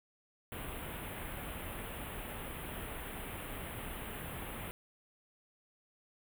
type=band-stop noise; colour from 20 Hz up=pink; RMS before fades=-43 dBFS; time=0.52-4.71 s; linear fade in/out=0 ms; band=3300 to 9300 Hz; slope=48 dB/octave; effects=none